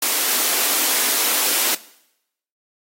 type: high-pass noise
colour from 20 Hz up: white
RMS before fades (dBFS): -19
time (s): 0.02-1.75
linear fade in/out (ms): 5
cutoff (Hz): 240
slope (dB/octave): 48
effects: noise-tail reverb RT60 0.8 s tail -19 dB re dry + AAC 48 kbps